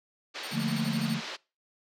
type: band-pass noise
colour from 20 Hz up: white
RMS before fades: -39 dBFS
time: 0.34-1.37 s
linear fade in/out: 20 ms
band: 330 to 4600 Hz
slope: 24 dB/octave
type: tone with tremolo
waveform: sawtooth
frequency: 4435 Hz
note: C#8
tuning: in tune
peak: -38 dBFS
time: 0.43-1.15 s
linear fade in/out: 5 ms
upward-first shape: square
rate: 12 Hz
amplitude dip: 70%
type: chord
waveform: sine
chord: Bb major seventh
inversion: first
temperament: equal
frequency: 146.83 / 174.61 / 220 / 233.1 Hz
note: D3 / F3 / A3 / Bb3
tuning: 0 / 0 / 0 / 0 cents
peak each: -33 / -34 / -31 / -34 dBFS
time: 0.51-1.21 s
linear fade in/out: 50 ms
effects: noise-tail reverb RT60 0.3 s tail -23 dB re dry